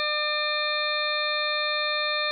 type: harmonic tone with a mistuned harmonic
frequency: 600 Hz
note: D5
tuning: 37 cents sharp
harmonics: 1 / 2 / 3 / 4 / 6 / 7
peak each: -31 / -31 / -31 / -31 / -31 / -31 dBFS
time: 0-2.31 s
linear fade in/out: 0 ms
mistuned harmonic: 6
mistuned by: +18 cents
effects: none